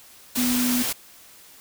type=tone in noise; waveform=sine; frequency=246.9 Hz; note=B3; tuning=in tune; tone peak=-21 dBFS; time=0.37-0.83 s; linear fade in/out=10 ms; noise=white; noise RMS=-26 dBFS; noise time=0.35-0.93 s; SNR=+2 dB; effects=white hiss -49 dBFS RMS until 1.6 s